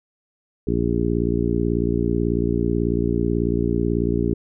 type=harmonic tone; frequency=58.2 Hz; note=A#1; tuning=2 cents flat; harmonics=1 / 2 / 3 / 4 / 5 / 6 / 7; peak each=-26 / -26 / -26 / -26 / -26 / -26 / -26 dBFS; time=0.67-4.34 s; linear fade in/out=5 ms; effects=none